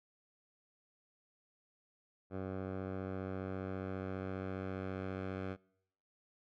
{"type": "tone with low-pass filter sweep", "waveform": "10% pulse", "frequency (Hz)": 94.8, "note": "F#2", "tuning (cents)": 43, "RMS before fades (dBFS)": -41, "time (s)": [2.3, 5.57], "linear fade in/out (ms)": 50, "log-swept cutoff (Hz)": [1100, 2100], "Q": 0.84, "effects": ["noise-tail reverb RT60 0.8 s tail -26 dB re dry"]}